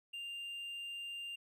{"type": "tone", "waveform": "triangle", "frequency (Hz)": 2794, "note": "F7", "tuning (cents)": 0, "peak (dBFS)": -40, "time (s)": [0.13, 1.36], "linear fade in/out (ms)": 10, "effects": []}